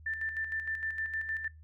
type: tone with tremolo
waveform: sine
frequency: 1777 Hz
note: A6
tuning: 17 cents sharp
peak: -31 dBFS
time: 0.06-1.48 s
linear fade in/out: 5 ms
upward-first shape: square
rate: 6.5 Hz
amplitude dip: 55%
effects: noise-tail reverb RT60 0.2 s tail -22 dB re dry + added 78 Hz sine -50 dBFS peak until 1.63 s